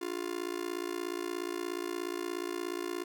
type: tone with amplitude modulation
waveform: 45% pulse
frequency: 351.4 Hz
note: F4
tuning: 11 cents sharp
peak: -30 dBFS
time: 0.01-3.04 s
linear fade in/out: 10 ms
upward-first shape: sine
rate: 56.9 Hz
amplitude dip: 100%
effects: none